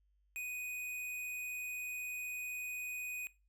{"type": "tone", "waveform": "square", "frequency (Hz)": 2489, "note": "D#7", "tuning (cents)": 0, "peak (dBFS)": -40, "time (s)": [0.36, 3.27], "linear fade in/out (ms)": 0, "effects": ["noise-tail reverb RT60 0.3 s tail -20 dB re dry", "added 50 Hz sine -70 dBFS peak until 3.48 s"]}